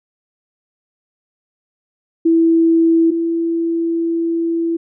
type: tone pair in turn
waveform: sine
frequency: 329.6 / 333.2 Hz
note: E4 / E4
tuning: 0 / +19 cents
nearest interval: unison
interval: 19 cents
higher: second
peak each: -9 / -15 dBFS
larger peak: first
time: 2.25-3.11 / 3.11-4.77 s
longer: second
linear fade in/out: 10 ms
effects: none